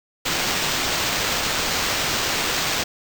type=noise with sample-and-hold; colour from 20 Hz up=violet; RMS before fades=-23 dBFS; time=0.25-2.84 s; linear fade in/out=10 ms; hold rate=11025 Hz; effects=none